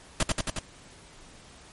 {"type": "noise with echo", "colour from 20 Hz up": "pink", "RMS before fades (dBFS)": -23, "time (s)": [0.2, 0.23], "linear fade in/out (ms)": 2, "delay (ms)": 90, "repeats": 4, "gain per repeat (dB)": -2, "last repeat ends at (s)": 0.59, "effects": ["pink hiss -51 dBFS RMS until 1.72 s", "MP3 48 kbps"]}